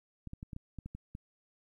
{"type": "clicks", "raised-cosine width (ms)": 5, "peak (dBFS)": -30, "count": 9, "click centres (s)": [0.273, 0.334, 0.429, 0.532, 0.564, 0.787, 0.86, 0.95, 1.151], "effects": ["12-bit"]}